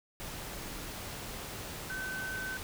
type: tone in noise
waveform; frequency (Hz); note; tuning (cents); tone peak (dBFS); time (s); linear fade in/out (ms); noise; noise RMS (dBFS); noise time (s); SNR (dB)
sine; 1528; G6; -45; -36; 1.9-2.57; 0; pink; -42; 0.2-2.63; +3
effects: none